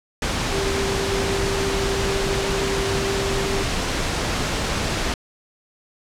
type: tone in noise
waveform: sine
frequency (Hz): 392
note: G4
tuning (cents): 0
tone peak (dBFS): -24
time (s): 0.52-3.63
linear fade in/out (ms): 2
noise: pink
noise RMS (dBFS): -23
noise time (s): 0.22-5.14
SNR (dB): -4
effects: low-pass 7000 Hz 12 dB/octave